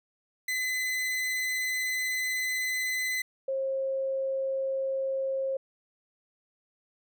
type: tone pair in turn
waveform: 40% pulse / sine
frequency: 2023 / 535.8 Hz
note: B6 / C5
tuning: +41 / +41 cents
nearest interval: octave + major seventh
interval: 2300 cents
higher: first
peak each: -27 dBFS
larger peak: neither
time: 0.48-3.22 / 3.48-5.57 s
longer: first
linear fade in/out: 5 ms
effects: none